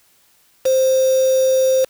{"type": "tone with quantisation", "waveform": "sine", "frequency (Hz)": 523.3, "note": "C5", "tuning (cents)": 0, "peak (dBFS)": -12, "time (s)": [0.65, 1.85], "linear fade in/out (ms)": 10, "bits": 4, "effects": ["white hiss -56 dBFS RMS until 1.89 s"]}